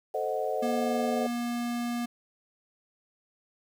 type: chord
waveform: sine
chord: A diminished seventh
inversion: none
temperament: equal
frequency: 440 / 523.3 / 622.3 / 740 Hz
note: A4 / C5 / Eb5 / Gb5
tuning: 0 / 0 / 0 / 0 cents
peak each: -33 dBFS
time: 0.14-1.27 s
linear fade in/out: 5 ms
type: tone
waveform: square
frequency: 239 Hz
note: A#3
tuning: 43 cents sharp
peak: -30 dBFS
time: 0.62-2.06 s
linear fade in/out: 10 ms
effects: 9-bit